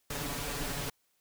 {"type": "noise with comb filter", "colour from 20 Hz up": "pink", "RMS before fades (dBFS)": -36, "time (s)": [0.1, 0.9], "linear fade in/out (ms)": 5, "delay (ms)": 7, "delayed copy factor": 0.7, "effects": ["white hiss -74 dBFS RMS until 1.2 s"]}